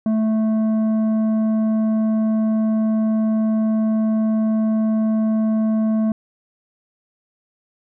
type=tone with tanh clipping; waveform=sine; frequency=219.1 Hz; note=A3; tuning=7 cents flat; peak=-17 dBFS; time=0.06-6.12 s; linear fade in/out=2 ms; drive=8 dB; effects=none

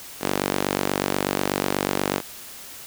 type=tone with high-pass filter; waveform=sawtooth; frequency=48.2 Hz; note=G1; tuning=28 cents flat; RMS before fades=-25 dBFS; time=0.2-2.22 s; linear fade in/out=50 ms; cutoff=300 Hz; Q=0.89; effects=white hiss -40 dBFS RMS until 2.86 s

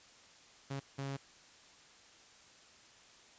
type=tone bursts at uneven times; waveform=sawtooth; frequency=137.5 Hz; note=C#3; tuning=14 cents flat; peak=-34 dBFS; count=2; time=0.7-0.8 / 0.98-1.17 s; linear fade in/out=10 ms; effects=white hiss -60 dBFS RMS until 3.38 s + resampled to 16000 Hz

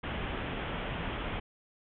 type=low-pass noise; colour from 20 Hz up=pink; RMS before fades=-36 dBFS; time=0.03-1.4 s; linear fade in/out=10 ms; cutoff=3400 Hz; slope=96 dB/octave; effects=none

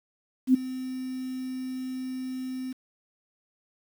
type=tone with ADSR envelope; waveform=sine; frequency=257.9 Hz; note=C4; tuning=25 cents flat; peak=-13 dBFS; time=0.47-2.73 s; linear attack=72 ms; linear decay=10 ms; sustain=-18 dB; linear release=10 ms; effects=8-bit

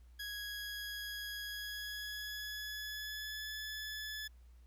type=tone with pitch glide; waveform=20% pulse; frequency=1661.2 to 1721.8 Hz; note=G#6 to A6; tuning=0 to -38 cents; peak=-36 dBFS; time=0.19-4.28 s; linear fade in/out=10 ms; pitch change=+62 cents; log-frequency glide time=1.43-3.5 s; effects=added 60 Hz sine -56 dBFS peak until 4.66 s + pink hiss -75 dBFS RMS until 4.66 s

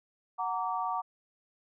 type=chord; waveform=sine; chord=Gb augmented; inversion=none; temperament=just; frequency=740 / 925 / 1156.2 Hz; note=Gb5 / Bb5 / D6; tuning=0 / -14 / -27 cents; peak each=-34 dBFS; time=0.38-1.02 s; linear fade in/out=20 ms; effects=none

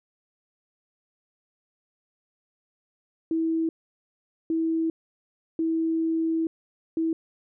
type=tone bursts at uneven times; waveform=sine; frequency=325.2 Hz; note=E4; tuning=23 cents flat; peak=-22 dBFS; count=4; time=3.31-3.69 / 4.5-4.9 / 5.59-6.47 / 6.97-7.13 s; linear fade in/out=2 ms; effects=none

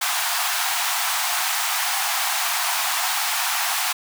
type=high-pass noise; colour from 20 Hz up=pink; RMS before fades=-23 dBFS; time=0.01-3.93 s; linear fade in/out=10 ms; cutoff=700 Hz; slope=96 dB/octave; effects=none

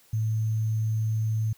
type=tone with sample-and-hold; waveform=sine; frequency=110 Hz; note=A2; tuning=in tune; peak=-23 dBFS; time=0.13-1.53 s; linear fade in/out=5 ms; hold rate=6300 Hz; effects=white hiss -59 dBFS RMS until 1.57 s

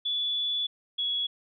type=tone pair in turn; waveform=sine; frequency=3441 / 3360 Hz; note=A7 / G#7; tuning=-39 / +19 cents; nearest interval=unison; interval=42 cents; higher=first; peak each=-26 dBFS; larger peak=neither; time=0.05-0.67 / 0.98-1.27 s; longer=first; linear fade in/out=10 ms; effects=none

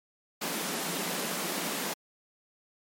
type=high-pass noise; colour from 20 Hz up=pink; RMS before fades=-33 dBFS; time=0.41-1.94 s; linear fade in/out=10 ms; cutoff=160 Hz; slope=96 dB/octave; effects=MP3 64 kbps

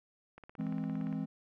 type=click train; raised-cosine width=0.5 ms; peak=-35 dBFS; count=14; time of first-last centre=0.38-1.127 s; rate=17.4 Hz
type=chord; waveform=triangle; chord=E augmented; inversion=none; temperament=equal; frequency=164.81 / 207.7 / 261.6 Hz; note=E3 / G#3 / B#3; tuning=0 / 0 / 0 cents; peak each=-36 dBFS; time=0.58-1.26 s; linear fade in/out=20 ms
effects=none

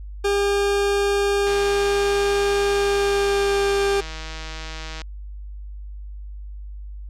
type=tone with pitch glide; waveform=40% pulse; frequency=402.5 to 398.6 Hz; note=G4 to G4; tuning=+46 to +29 cents; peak=-17 dBFS; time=0.24-4.01 s; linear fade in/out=10 ms; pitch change=-17 cents; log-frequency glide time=2.69-3.77 s
type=click train; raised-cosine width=0.2 ms; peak=-17 dBFS; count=565; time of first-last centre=1.47-5.017 s; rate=159 Hz
effects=added 50 Hz sine -32 dBFS peak until 7.09 s + low-pass 9000 Hz 12 dB/octave

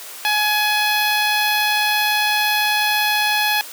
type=tone with notch filter; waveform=10% pulse; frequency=842 Hz; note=G#5; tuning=24 cents sharp; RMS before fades=-18 dBFS; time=0.25-3.61 s; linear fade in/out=0 ms; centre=7300 Hz; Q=0.97; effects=white hiss -35 dBFS RMS until 3.72 s + high-pass 400 Hz 12 dB/octave

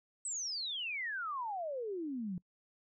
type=exponential sweep; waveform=sine; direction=down; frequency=8200 to 171.3 Hz; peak=-36 dBFS; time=0.25-2.38 s; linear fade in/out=2 ms; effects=noise-tail reverb RT60 0.1 s tail -24 dB re dry

